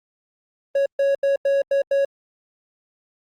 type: tone bursts at uneven times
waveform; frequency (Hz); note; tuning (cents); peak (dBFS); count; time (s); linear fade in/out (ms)
triangle; 554.4; C#5; 0; -14; 6; 0.75-0.86 / 0.99-1.15 / 1.23-1.36 / 1.45-1.62 / 1.71-1.82 / 1.91-2.05; 5
effects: Opus 32 kbps